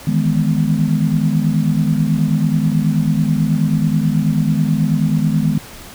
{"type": "chord", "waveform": "sine", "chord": "E major seventh", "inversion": "third", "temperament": "equal", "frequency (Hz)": [155.56, 164.81, 207.7, 246.9], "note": ["D#3", "E3", "G#3", "B3"], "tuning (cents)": [0, 0, 0, 0], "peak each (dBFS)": [-16, -20, -18, -21], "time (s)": [0.07, 5.58], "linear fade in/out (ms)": 5, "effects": ["pink hiss -36 dBFS RMS until 5.94 s"]}